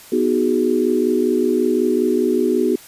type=chord; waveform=sine; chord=G# minor seventh; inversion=first; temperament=equal; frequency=246.9 / 311.1 / 370 / 415.3 Hz; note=B3 / D#4 / F#4 / G#4; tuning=0 / 0 / 0 / 0 cents; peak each=-20 / -22 / -18 / -21 dBFS; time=0.12-2.76 s; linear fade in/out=5 ms; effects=white hiss -42 dBFS RMS until 2.87 s + resampled to 32000 Hz